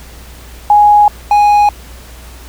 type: tone pair in turn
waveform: sine / triangle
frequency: 830.6 / 827.5 Hz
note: G#5 / G#5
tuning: 0 / -6 cents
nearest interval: unison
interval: 6 cents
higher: first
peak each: -3 dBFS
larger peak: neither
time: 0.7-1.08 / 1.31-1.69 s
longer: neither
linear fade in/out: 2 ms
effects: added 60 Hz sine -32 dBFS peak until 2.48 s + pink hiss -37 dBFS RMS until 2.48 s